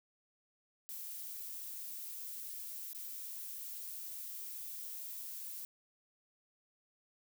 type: noise with dropouts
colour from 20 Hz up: violet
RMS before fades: -45 dBFS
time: 0.89-5.65 s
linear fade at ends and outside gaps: 0 ms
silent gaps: 2.931-2.948 s
effects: none